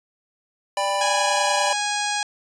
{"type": "chord", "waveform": "square", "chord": "G major", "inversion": "second", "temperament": "equal with one note detuned", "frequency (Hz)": [587.3, 796.8, 987.8], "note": ["D5", "G5", "B5"], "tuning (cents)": [0, 28, 0], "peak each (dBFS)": -26, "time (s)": [0.77, 1.73], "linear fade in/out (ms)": 2}
{"type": "harmonic tone", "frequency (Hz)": 827, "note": "G#5", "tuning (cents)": -8, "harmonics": [1, 2, 3, 4, 5, 6, 7, 8, 9, 10], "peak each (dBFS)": [-26, -29, -31, -32, -33, -34, -34, -35, -36, -36], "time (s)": [1.01, 2.23], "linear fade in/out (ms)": 2}
{"effects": ["resampled to 24000 Hz"]}